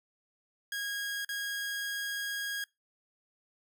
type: tone with dropouts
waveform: sawtooth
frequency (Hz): 1639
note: G#6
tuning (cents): -23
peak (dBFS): -30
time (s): 0.72-2.64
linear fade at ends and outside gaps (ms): 2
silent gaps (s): 1.248-1.29
effects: noise-tail reverb RT60 0.2 s tail -23 dB re dry